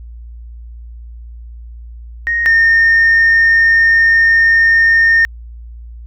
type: tone pair in turn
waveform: sine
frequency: 1864.7 / 1826.3 Hz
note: A#6 / A#6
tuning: 0 / -36 cents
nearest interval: unison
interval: 36 cents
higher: first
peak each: -12 / -5 dBFS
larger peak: second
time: 2.27-2.46 / 2.46-5.25 s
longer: second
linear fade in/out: 0 ms
effects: tanh soft clip ceiling -4 dBFS + added 58 Hz sine -29 dBFS peak until 6.06 s